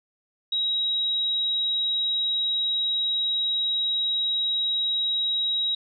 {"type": "tone", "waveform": "sine", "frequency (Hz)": 3830, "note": "A#7", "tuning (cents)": 46, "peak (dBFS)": -22, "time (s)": [0.52, 5.75], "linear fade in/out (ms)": 5, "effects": []}